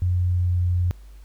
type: tone with pitch glide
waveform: sine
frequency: 89.6 to 88.78 Hz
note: F2 to F2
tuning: +45 to +29 cents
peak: -18 dBFS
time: 0.02-0.91 s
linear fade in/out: 0 ms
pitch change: -16 cents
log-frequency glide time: 0.2-0.63 s
effects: added 50 Hz sine -41 dBFS peak until 1.24 s + pink hiss -59 dBFS RMS until 1.24 s